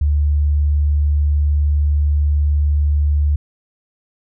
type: tone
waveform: sine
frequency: 73.42 Hz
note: D2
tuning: in tune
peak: -12 dBFS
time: 0.01-3.36 s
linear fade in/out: 5 ms
effects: none